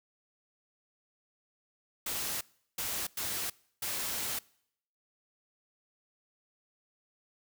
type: noise bursts at uneven times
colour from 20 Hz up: white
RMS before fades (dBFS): -35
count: 4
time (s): 2.06-2.41 / 2.78-3.07 / 3.17-3.5 / 3.82-4.39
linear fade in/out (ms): 5
effects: noise-tail reverb RT60 0.7 s tail -24 dB re dry